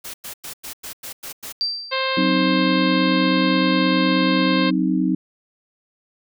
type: noise bursts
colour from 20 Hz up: white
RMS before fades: -33 dBFS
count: 8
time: 0.04-1.526 s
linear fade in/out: 10 ms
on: 100 ms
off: 98 ms
type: tone with exponential decay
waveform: sine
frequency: 4688 Hz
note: D8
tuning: 4 cents flat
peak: -17 dBFS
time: 1.61-2.26 s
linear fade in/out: 0 ms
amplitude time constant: 140 ms
type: harmonic tone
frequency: 528 Hz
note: C5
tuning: 16 cents sharp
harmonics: 1 / 2 / 3 / 4 / 5 / 6 / 7 / 8 / 9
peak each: -25 / -25 / -29 / -29 / -29 / -31 / -30 / -31 / -37 dBFS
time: 1.91-4.71 s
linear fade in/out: 20 ms
type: chord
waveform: sine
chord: C diminished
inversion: second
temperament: equal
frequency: 185 / 261.6 / 311.1 Hz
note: Gb3 / C4 / Eb4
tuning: 0 / 0 / 0 cents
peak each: -21 dBFS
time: 2.17-5.15 s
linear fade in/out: 5 ms
effects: none